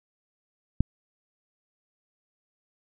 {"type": "click", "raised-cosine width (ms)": 5, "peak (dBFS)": -8, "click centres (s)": 0.806, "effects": []}